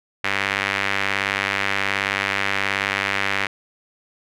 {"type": "tone with band-pass filter", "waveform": "sawtooth", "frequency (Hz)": 98.7, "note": "G2", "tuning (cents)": 12, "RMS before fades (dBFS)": -23, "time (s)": [0.24, 3.47], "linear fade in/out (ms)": 5, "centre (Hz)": 2100, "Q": 2.1, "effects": []}